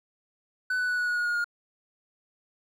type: tone with pitch steps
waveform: triangle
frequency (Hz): 1500 / 1488.8 / 1477.6 / 1466.6 / 1455.6 / 1444.7 / 1433.9 / 1423.2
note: F#6 / F#6 / F#6 / F#6 / F#6 / F#6 / F6 / F6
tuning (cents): +23 / +10 / -3 / -16 / -29 / -42 / +45 / +32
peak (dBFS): -23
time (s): 0.7-1.444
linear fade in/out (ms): 5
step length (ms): 93
effects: none